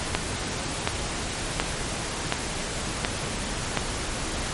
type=click train; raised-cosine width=0.3 ms; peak=-5 dBFS; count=6; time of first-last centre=0.15-3.773 s; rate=1.38 Hz; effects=pink hiss -30 dBFS RMS until 4.53 s + MP3 48 kbps